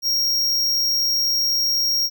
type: tone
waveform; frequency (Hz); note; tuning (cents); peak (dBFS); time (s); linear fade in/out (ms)
square; 5588; F8; 0; -18; 0.02-2.1; 50
effects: none